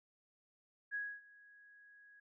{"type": "tone with ADSR envelope", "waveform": "sine", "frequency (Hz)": 1661.2, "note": "G#6", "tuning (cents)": 0, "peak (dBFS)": -36, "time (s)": [0.91, 2.2], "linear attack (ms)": 37, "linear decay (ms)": 260, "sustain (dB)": -23, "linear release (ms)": 6, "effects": []}